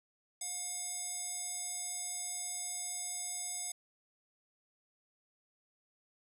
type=tone with band-pass filter; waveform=square; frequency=719 Hz; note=F#5; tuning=50 cents flat; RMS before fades=-40 dBFS; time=0.41-3.72 s; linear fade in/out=5 ms; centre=8100 Hz; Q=4.9; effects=none